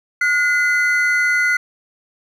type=tone pair together; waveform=triangle; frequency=1444 / 2039 Hz; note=F#6 / C7; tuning=-43 / -45 cents; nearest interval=tritone; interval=598 cents; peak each=-15 dBFS; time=0.21-1.57 s; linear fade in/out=5 ms; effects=none